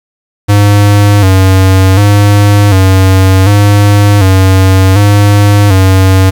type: tone with vibrato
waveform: square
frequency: 98.5 Hz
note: G2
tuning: 9 cents sharp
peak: -3 dBFS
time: 0.48-6.31 s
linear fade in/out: 20 ms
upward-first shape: square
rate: 0.67 Hz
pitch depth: 67 cents each way
effects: 7-bit